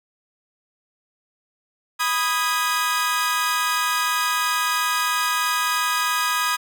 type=chord; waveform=sawtooth; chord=G# minor; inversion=first; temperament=equal with one note detuned; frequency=987.8 / 1244.5 / 1645 Hz; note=B5 / D#6 / G#6; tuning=0 / 0 / -17 cents; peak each=-22 / -19 / -22 dBFS; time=1.99-6.57 s; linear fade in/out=20 ms; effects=none